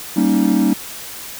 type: chord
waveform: triangle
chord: Eb dominant seventh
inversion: first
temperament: equal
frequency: 196 / 233.1 / 277.2 / 311.1 Hz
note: G3 / Bb3 / Db4 / Eb4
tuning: 0 / 0 / 0 / 0 cents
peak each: -16 dBFS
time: 0.16-0.74 s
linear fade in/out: 10 ms
effects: white hiss -32 dBFS RMS until 1.39 s